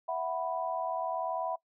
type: chord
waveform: sine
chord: E suspended second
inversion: none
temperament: equal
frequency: 659.3 / 740 / 987.8 Hz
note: E5 / F#5 / B5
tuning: 0 / 0 / 0 cents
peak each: -34 / -35 / -36 dBFS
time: 0.08-1.56 s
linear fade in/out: 10 ms
effects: noise-tail reverb RT60 0.1 s tail -22 dB re dry